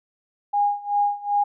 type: tone with tremolo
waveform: sine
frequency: 818 Hz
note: G#5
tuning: 26 cents flat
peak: -16 dBFS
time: 0.53-1.44 s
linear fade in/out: 10 ms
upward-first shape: sine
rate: 2.6 Hz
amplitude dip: 90%
effects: none